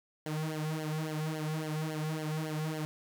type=tone with flanger; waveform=sawtooth; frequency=155.56 Hz; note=D#3; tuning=in tune; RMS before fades=-35 dBFS; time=0.26-2.85 s; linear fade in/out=0 ms; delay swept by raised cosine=0.8 to 3.3 ms; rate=3.6 Hz; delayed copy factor=-0.9; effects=none